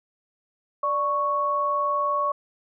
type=tone pair together; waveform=sine; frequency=587.3 / 1108.7 Hz; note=D5 / C#6; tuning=0 / 0 cents; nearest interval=major seventh; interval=1100 cents; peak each=-28 / -22 dBFS; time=0.83-2.32 s; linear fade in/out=5 ms; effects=none